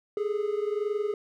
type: tone pair together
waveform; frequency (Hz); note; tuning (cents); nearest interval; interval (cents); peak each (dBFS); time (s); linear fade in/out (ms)
triangle; 410.4 / 431.9; G#4 / A4; -21 / -32; minor second; 89; -26 / -29; 0.17-1.14; 2
effects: none